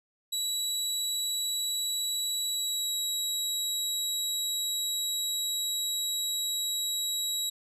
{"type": "tone with pitch glide", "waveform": "25% pulse", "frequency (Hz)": [3909, 3873], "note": ["B7", "B7"], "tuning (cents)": [-19, -35], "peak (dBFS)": -24, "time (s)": [0.32, 7.5], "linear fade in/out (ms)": 10, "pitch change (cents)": -16, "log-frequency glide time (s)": [2.5, 2.94], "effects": []}